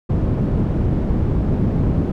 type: low-pass noise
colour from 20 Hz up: white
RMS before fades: -18 dBFS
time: 0.09-2.12 s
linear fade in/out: 10 ms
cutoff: 180 Hz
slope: 12 dB/octave
effects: none